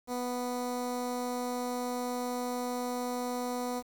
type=tone with notch filter; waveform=15% pulse; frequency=246.9 Hz; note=B3; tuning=in tune; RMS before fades=-34 dBFS; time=0.07-3.83 s; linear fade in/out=50 ms; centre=2700 Hz; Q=1.1; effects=9-bit